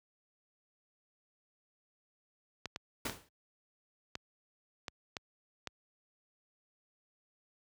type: clicks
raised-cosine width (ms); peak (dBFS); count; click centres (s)
0.2; -21; 8; 2.657 / 2.761 / 3.067 / 3.097 / 4.154 / 4.882 / 5.168 / 5.673
type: noise with exponential decay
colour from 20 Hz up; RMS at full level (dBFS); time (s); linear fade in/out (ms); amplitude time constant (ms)
pink; -34; 3.05-3.29; 5; 52
effects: high-pass 60 Hz 12 dB/octave